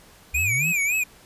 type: linear sweep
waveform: sine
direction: up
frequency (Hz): 61.74 to 178.7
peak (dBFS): -27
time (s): 0.33-0.73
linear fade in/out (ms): 20
type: tone with vibrato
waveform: square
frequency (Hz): 2400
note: D7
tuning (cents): +37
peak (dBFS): -21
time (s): 0.34-1.04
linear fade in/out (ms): 10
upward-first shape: sine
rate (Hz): 3.6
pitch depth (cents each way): 130
effects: pink hiss -51 dBFS RMS until 1.25 s + resampled to 32000 Hz